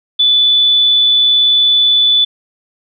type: tone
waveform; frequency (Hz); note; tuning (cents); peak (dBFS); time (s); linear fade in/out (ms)
sine; 3479; A7; -20; -7; 0.19-2.25; 10
effects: none